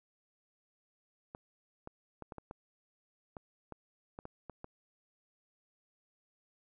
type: clicks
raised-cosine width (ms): 1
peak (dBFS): -30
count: 12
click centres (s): 1.349 / 1.874 / 2.223 / 2.322 / 2.383 / 2.511 / 3.368 / 3.723 / 4.189 / 4.254 / 4.497 / 4.644
effects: none